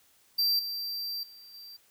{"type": "tone with level steps", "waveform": "square", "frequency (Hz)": 4700, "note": "D8", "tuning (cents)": 1, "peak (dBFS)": [-24, -33, -49, -45], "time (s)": [0.38, 1.77], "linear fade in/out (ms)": 10, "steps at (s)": [0.59, 1.23, 1.54], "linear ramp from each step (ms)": 2, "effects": ["white hiss -64 dBFS RMS until 1.9 s"]}